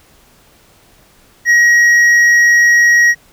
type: tone with hard clipping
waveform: sine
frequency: 1897 Hz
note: A#6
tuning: 30 cents sharp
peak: -7 dBFS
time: 1.45-3.15 s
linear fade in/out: 50 ms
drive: 4 dB
effects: pink hiss -48 dBFS RMS until 3.32 s